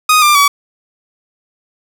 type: tone with pitch steps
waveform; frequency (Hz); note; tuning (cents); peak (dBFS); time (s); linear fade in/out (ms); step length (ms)
sawtooth; 1245 / 1190.8 / 1139; D#6 / D6 / C#6; +1 / +24 / +47; -3; 0.09-0.48; 5; 130
effects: none